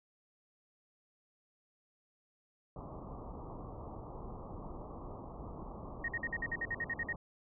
pink low-pass noise, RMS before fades -46 dBFS, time 2.76-7.16 s, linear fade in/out 2 ms, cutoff 1200 Hz, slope 96 dB/octave
sine tone bursts, 1864.7 Hz, A#6, in tune, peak -33 dBFS, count 12, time 6.04-7.128 s, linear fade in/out 5 ms, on 43 ms, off 52 ms
effects none

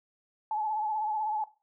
sine tone with vibrato, 858 Hz, A5, 44 cents flat, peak -28 dBFS, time 0.51-1.44 s, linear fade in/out 2 ms, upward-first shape triangle, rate 16 Hz, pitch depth 58 cents each way, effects noise-tail reverb RT60 0.3 s tail -17 dB re dry

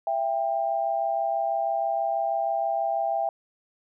sine tone pair together, 667 / 793.2 Hz, E5 / G5, +20 / +20 cents, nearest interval minor third, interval 300 cents, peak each -26 dBFS, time 0.07-3.29 s, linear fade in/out 2 ms, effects none

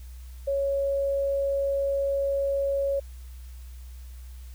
sine tone, 554.4 Hz, C#5, in tune, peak -23 dBFS, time 0.47-3 s, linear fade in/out 10 ms, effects added 62 Hz sine -39 dBFS peak until 4.54 s + white hiss -57 dBFS RMS until 4.54 s

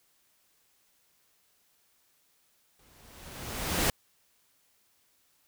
pink noise with exponential growth, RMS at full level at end -24 dBFS, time 2.79-3.9 s, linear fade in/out 2 ms, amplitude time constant 240 ms, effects white hiss -69 dBFS RMS until 5.47 s

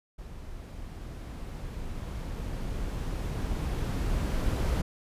brown noise with level ramp, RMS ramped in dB -43 to -26 dBFS, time 0.18-4.82 s, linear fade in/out 10 ms, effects resampled to 32000 Hz

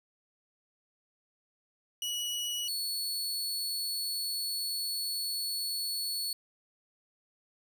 sawtooth tone pair in turn, 2927 / 4411 Hz, F#7 / C#8, -19 / -9 cents, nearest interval perfect fifth, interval 710 cents, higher second, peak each -29 / -29 dBFS, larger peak neither, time 2.02-2.68 / 2.68-6.33 s, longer second, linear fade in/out 2 ms, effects none

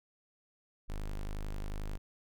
square tone, 25.61 Hz, G#0, 23 cents flat, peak -36 dBFS, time 0.88-1.98 s, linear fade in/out 20 ms, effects none

